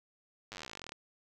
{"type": "slowing click train", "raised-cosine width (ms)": 0.2, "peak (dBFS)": -26, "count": 25, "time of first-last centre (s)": [0.52, 0.921], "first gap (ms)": 9, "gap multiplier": 1.05, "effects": []}